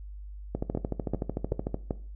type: two click trains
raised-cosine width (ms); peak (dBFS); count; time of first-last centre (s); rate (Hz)
2; -15 / -16; 4 / 17; 0.75-1.908 / 0.55-1.744; 2.59 / 13.4
effects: noise-tail reverb RT60 0.4 s tail -17 dB re dry + added 50 Hz sine -39 dBFS peak until 2.15 s